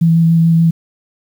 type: tone with vibrato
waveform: sine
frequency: 165.3 Hz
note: E3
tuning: 5 cents sharp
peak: -7 dBFS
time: 0.01-0.71 s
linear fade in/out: 10 ms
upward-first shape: square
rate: 6.9 Hz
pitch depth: 10 cents each way
effects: 7-bit